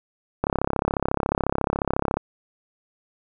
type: click train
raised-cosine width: 1 ms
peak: -7 dBFS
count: 60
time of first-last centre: 0.44-2.17 s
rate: 34.1 Hz
effects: none